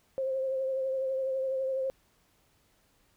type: tone with vibrato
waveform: sine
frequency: 529 Hz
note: C5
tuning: 19 cents sharp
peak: -28 dBFS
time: 0.18-1.9 s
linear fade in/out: 0 ms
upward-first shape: triangle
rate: 12 Hz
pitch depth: 32 cents each way
effects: pink hiss -68 dBFS RMS until 3.16 s